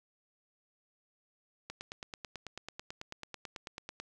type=click train; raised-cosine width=0.2 ms; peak=-24 dBFS; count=22; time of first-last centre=1.7-4 s; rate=9.13 Hz; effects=none